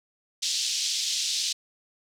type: band-pass noise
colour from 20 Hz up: white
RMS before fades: -28 dBFS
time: 0.42-1.53 s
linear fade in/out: 10 ms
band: 3300 to 6200 Hz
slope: 24 dB/octave
effects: none